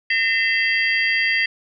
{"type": "tone cluster", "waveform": "sine", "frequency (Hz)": [1832, 2038, 2677, 3212, 4704], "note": ["A#6", "C7", "E7", "G7", "D8"], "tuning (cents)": [-31, -46, 26, 41, 2], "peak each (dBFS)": [-21, -20, -25, -29, -28], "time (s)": [0.1, 1.46], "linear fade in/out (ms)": 5, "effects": []}